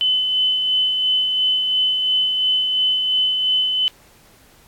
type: tone with tremolo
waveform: sine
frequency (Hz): 3026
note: F#7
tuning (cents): +38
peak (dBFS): -14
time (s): 0.01-3.88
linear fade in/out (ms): 0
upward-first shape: sine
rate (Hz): 2.9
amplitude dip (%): 35
effects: pink hiss -51 dBFS RMS until 4.67 s + AAC 64 kbps